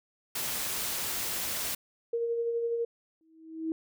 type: noise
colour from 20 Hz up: white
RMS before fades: -33 dBFS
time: 0.35-1.75 s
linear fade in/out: 5 ms
type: tone with tremolo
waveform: sine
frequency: 466.5 Hz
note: A#4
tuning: 1 cent sharp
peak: -26 dBFS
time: 2.13-2.85 s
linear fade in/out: 5 ms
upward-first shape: sine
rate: 12 Hz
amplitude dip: 35%
type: tone with exponential growth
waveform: sine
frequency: 321.6 Hz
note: E4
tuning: 43 cents flat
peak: -26 dBFS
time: 3.21-3.72 s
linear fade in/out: 1 ms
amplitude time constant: 110 ms
effects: none